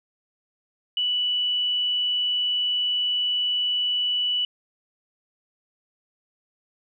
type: tone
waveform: sine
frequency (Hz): 2960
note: F#7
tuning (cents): 0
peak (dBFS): -21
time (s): 0.97-4.45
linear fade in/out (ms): 2
effects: none